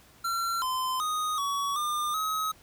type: tone with pitch steps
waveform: square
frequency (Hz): 1363 / 1029 / 1243 / 1125 / 1203 / 1275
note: F6 / C6 / D#6 / C#6 / D6 / D#6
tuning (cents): -43 / -29 / -2 / +25 / +41 / +42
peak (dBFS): -28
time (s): 0.24-2.52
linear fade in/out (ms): 10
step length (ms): 380
effects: pink hiss -57 dBFS RMS until 2.62 s